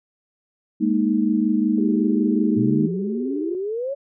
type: chord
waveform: sine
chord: Ab suspended second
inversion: none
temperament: equal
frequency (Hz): 207.7 / 233.1 / 311.1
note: Ab3 / Bb3 / Eb4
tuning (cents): 0 / 0 / 0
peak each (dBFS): -21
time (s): 0.8-2.88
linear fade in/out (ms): 20
type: tone with vibrato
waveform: sine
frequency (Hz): 392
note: G4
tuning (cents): 0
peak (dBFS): -27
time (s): 1.78-3.55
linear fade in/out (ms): 2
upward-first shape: square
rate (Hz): 19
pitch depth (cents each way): 74
type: exponential sweep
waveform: sine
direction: up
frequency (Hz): 115.5 to 572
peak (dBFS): -23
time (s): 2.56-3.95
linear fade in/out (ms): 20
effects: none